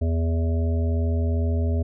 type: harmonic tone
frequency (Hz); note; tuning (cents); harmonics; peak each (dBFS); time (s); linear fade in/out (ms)
82.41; E2; 0; 1 / 3 / 5 / 7 / 8; -20 / -30 / -34 / -37 / -38; 0.01-1.83; 10
effects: none